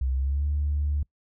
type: tone with pitch glide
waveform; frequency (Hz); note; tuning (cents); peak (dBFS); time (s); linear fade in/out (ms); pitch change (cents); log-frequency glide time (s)
sine; 65.1 to 73.07; C2 to D2; -8 to -8; -22; 0.01-1.03; 5; +200; 0.13-0.46
effects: noise-tail reverb RT60 0.1 s tail -25 dB re dry + tanh soft clip ceiling -18 dBFS